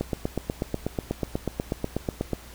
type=click train; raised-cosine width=2 ms; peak=-12 dBFS; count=20; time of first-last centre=0.01-2.333 s; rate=8.18 Hz; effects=added 60 Hz sine -46 dBFS peak until 2.54 s + pink hiss -47 dBFS RMS until 2.54 s